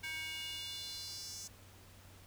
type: tone with high-pass filter sweep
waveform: square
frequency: 317.3 Hz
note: D#4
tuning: 34 cents sharp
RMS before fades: -44 dBFS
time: 0.03-1.48 s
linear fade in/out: 10 ms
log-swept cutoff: 2000 to 6300 Hz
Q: 3.6
effects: added 94 Hz sine -59 dBFS peak until 2.26 s + pink hiss -60 dBFS RMS until 2.26 s